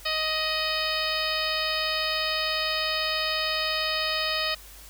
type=harmonic tone with a mistuned harmonic; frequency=626 Hz; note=D#5; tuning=10 cents sharp; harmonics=1 / 2 / 3 / 4 / 5 / 6 / 7 / 8; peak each=-33 / -33 / -33 / -33 / -33 / -33 / -33 / -33 dBFS; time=0.05-4.55 s; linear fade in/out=10 ms; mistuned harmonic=5; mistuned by=-50 cents; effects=added 50 Hz sine -48 dBFS peak until 4.89 s + white hiss -48 dBFS RMS until 4.89 s